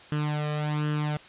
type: tone with flanger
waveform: sawtooth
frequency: 150.1 Hz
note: D3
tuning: 38 cents sharp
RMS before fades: -28 dBFS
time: 0.12-1.17 s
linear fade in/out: 2 ms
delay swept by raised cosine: 0.66 to 1.66 ms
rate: 1.3 Hz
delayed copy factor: +0.7
effects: white hiss -49 dBFS RMS until 1.28 s + resampled to 8000 Hz